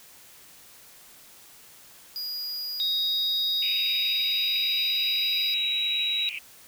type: tone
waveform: square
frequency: 4883 Hz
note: D#8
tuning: 33 cents flat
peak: -31 dBFS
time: 2.16-5.54 s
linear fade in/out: 0 ms
type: tone with pitch glide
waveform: sine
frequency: 3777 to 3863 Hz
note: A#7 to B7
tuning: +22 to -39 cents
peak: -24 dBFS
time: 2.8-6.29 s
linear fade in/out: 0 ms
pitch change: +39 cents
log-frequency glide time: 3.61-5.8 s
type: band-pass noise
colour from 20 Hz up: white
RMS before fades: -35 dBFS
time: 3.62-6.39 s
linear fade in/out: 5 ms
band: 2300 to 2800 Hz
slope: 96 dB/octave
effects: white hiss -51 dBFS RMS until 6.67 s